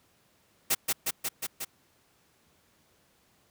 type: noise with echo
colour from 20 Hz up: white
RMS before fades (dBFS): -25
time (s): 0.7-0.75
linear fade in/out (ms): 10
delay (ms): 180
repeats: 5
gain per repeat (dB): -2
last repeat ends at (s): 1.65
effects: pink hiss -66 dBFS RMS until 3.5 s + high-pass 80 Hz 12 dB/octave